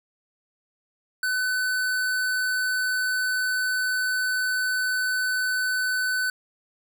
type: tone with hard clipping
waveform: sine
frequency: 1507 Hz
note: F#6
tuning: 31 cents sharp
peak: -24 dBFS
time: 1.23-6.3 s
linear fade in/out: 2 ms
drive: 18 dB
effects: none